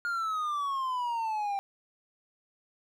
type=exponential sweep; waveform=triangle; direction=down; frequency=1426 to 784 Hz; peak=-27 dBFS; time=0.05-1.59 s; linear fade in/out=0 ms; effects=none